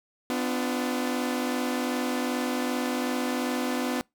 sawtooth chord, B diminished, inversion none, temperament equal with one note detuned, 251.1 / 293.7 / 349.2 Hz, B3 / D4 / F4, +29 / 0 / 0 cents, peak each -24 / -29 / -30 dBFS, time 0.3-4.01 s, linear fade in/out 0 ms, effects noise-tail reverb RT60 0.2 s tail -26 dB re dry

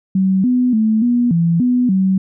sine tone with pitch steps, 190.1 / 249.7 / 218.6 / 241.9 / 168 / 247.9 / 190 Hz, F#3 / B3 / A3 / B3 / E3 / B3 / F#3, +47 / +19 / -11 / -36 / +33 / +7 / +46 cents, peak -11 dBFS, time 0.15-2.18 s, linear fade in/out 5 ms, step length 290 ms, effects none

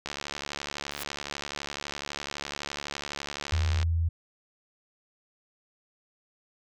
click train, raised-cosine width 0.2 ms, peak -16 dBFS, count 272, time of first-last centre 0.06-3.829 s, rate 71.9 Hz
white noise with exponential growth, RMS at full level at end -31 dBFS, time 0.91-1.03 s, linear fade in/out 5 ms, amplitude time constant 24 ms
sine tone, 83 Hz, E2, 12 cents sharp, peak -23 dBFS, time 3.52-4.09 s, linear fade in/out 10 ms
effects none

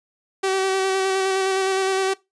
sawtooth tone with vibrato, 382.7 Hz, G4, 42 cents flat, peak -15 dBFS, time 0.43-2.14 s, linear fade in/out 10 ms, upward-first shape square, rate 9.7 Hz, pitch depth 15 cents each way, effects noise-tail reverb RT60 0.2 s tail -20 dB re dry + resampled to 22050 Hz

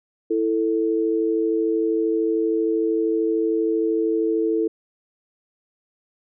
sine tone pair together, 329.6 / 442.6 Hz, E4 / A4, 0 / +10 cents, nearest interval perfect fourth, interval 510 cents, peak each -21 dBFS, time 0.3-4.68 s, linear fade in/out 10 ms, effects none

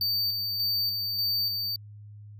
square tone with tremolo, 4600 Hz, D8, 37 cents flat, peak -25 dBFS, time 0.01-1.76 s, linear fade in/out 2 ms, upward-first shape square, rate 1.7 Hz, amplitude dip 35%, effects added 104 Hz sine -43 dBFS peak until 2.39 s

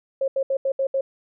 sine tone bursts at uneven times, 540 Hz, C#5, 45 cents flat, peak -19 dBFS, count 6, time 0.21-0.28 / 0.36-0.43 / 0.5-0.57 / 0.65-0.72 / 0.79-0.87 / 0.94-1.01 s, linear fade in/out 5 ms, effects none

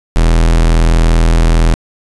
45% pulse tone, 41.2 Hz, E1, in tune, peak -6 dBFS, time 0.16-1.74 s, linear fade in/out 0 ms, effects resampled to 24000 Hz + 8-bit

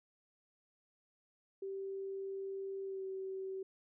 sine tone with pitch glide, 388.9 to 382.2 Hz, G4 to G4, -14 to -44 cents, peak -39 dBFS, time 1.62-3.63 s, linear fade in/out 5 ms, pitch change -30 cents, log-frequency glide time 2.84-3.04 s, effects none

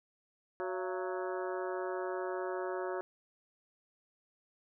harmonic tone with a mistuned harmonic, 185 Hz, F#3, in tune, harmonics 2 / 3 / 4 / 5 / 6 / 7 / 8 / 9, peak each -37 / -41 / -43 / -45 / -47 / -48 / -49 / -50 dBFS, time 0.6-3.01 s, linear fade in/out 0 ms, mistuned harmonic 4, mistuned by -130 cents, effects none

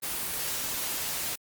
white noise, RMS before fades -32 dBFS, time 0.02-1.36 s, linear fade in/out 20 ms, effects Opus 24 kbps

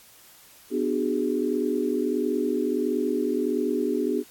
sine chord, G# half-diminished seventh, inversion first, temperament just, 249.2 / 299 / 373.8 / 415.3 Hz, B3 / D4 / F#4 / G#4, +16 / +31 / +18 / 0 cents, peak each -28 dBFS, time 0.7-4.24 s, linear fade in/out 50 ms, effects white hiss -52 dBFS RMS until 4.3 s + AAC 64 kbps

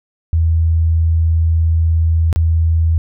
sine tone with dropouts, 81.7 Hz, E2, 15 cents flat, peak -10 dBFS, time 0.33-2.98 s, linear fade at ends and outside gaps 0 ms, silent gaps 2.328-2.36 s, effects none

